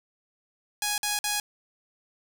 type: tone bursts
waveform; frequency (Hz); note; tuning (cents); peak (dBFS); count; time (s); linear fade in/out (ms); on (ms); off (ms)
5% pulse; 830.6; G#5; 0; -14; 3; 0.82-1.4; 2; 160; 50
effects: 7-bit